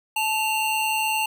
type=tone pair together; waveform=square; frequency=873.1 / 2769 Hz; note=A5 / F7; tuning=-14 / -15 cents; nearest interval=octave + minor sixth; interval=1999 cents; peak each=-25 dBFS; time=0.16-1.26 s; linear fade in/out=5 ms; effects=none